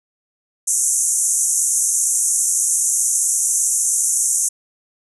pink band-pass noise, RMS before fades -18 dBFS, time 0.67-4.49 s, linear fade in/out 10 ms, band 6100 to 11000 Hz, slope 96 dB/octave, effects none

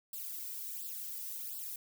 violet noise with flanger, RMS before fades -42 dBFS, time 0.13-1.76 s, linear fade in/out 2 ms, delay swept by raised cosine 0.23 to 2.03 ms, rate 1.4 Hz, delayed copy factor +1, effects none

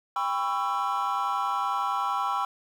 triangle chord, C# half-diminished seventh, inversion second, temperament just, 798.3 / 997.9 / 1108.7 / 1330.5 Hz, G5 / B5 / C#6 / E6, +31 / +18 / 0 / +16 cents, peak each -28 dBFS, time 0.16-2.45 s, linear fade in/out 2 ms, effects tanh soft clip ceiling -18 dBFS + 9-bit

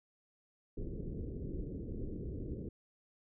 pink low-pass noise, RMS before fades -41 dBFS, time 0.77-2.69 s, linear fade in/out 5 ms, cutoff 460 Hz, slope 48 dB/octave, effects none

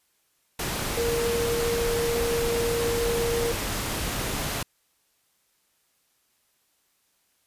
sine tone in noise, 468.2 Hz, A#4, 8 cents sharp, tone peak -24 dBFS, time 0.97-3.52 s, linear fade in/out 5 ms, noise pink, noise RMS -29 dBFS, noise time 0.59-4.63 s, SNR +2 dB, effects white hiss -69 dBFS RMS until 7.46 s + resampled to 32000 Hz

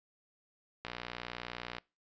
click train, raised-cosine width 0.3 ms, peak -23 dBFS, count 57, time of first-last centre 0.85-1.783 s, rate 60 Hz, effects noise-tail reverb RT60 0.3 s tail -25 dB re dry + resampled to 16000 Hz

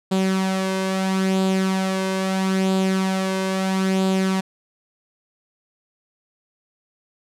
sawtooth tone with flanger, 190 Hz, F#3, 46 cents sharp, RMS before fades -21 dBFS, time 0.11-4.41 s, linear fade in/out 10 ms, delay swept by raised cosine 0.25 to 1.95 ms, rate 0.76 Hz, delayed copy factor +0.5, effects low-pass 10000 Hz 12 dB/octave

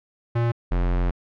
square tone pair in turn, 117.7 / 44.18 Hz, A#2 / F1, +17 / +21 cents, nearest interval octave + perfect fourth, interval 1696 cents, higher first, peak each -20 dBFS, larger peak neither, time 0.35-0.52 / 0.71-1.11 s, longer second, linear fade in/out 10 ms, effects low-pass 2000 Hz 12 dB/octave

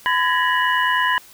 sine tone cluster, 1008 / 1669 / 1833 / 1922 / 2934 Hz, B5 / G#6 / A#6 / B6 / F#7, +35 / +8 / -30 / -48 / -15 cents, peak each -19 / -21 / -25 / -26 / -26 dBFS, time 0.06-1.18 s, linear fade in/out 0 ms, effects white hiss -46 dBFS RMS until 1.33 s

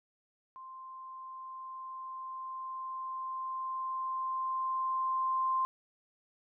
sine tone with level ramp, 1046.5 Hz, C6, in tune, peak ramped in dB -45 to -27 dBFS, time 0.56-5.65 s, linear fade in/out 0 ms, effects none

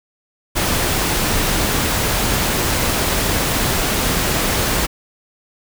pink noise, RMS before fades -18 dBFS, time 0.55-4.87 s, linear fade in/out 20 ms, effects none

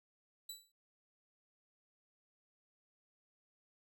20% pulse tone with exponential decay, 3951 Hz, B7, in tune, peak -36 dBFS, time 0.49-0.72 s, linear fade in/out 5 ms, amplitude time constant 49 ms, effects none

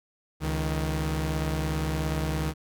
sawtooth tone pair together, 70 / 157.14 Hz, C#2 / D#3, +18 / +17 cents, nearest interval octave + major second, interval 1399 cents, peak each -25 dBFS, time 0.4-2.54 s, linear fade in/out 50 ms, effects none

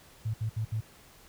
sine tone bursts, 110 Hz, A2, in tune, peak -28 dBFS, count 4, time 0.25-0.808 s, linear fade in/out 10 ms, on 90 ms, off 66 ms, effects pink hiss -56 dBFS RMS until 1.28 s

